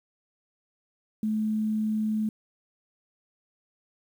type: tone with quantisation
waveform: sine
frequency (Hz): 216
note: A3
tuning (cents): -32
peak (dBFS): -24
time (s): 1.23-2.29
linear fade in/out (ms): 2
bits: 9
effects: none